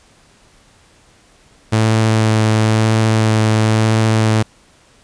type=tone with vibrato; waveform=sawtooth; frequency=110 Hz; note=A2; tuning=in tune; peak=-7 dBFS; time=1.72-4.43 s; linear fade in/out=10 ms; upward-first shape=sine; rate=0.99 Hz; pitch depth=12 cents each way; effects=pink hiss -50 dBFS RMS until 5.03 s + resampled to 22050 Hz